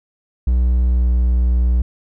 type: tone with pitch glide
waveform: triangle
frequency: 61.5 to 60.83 Hz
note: B1 to B1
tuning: -7 to -26 cents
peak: -10 dBFS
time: 0.47-1.82 s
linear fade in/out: 5 ms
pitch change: -19 cents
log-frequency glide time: 0.88-1.08 s
effects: none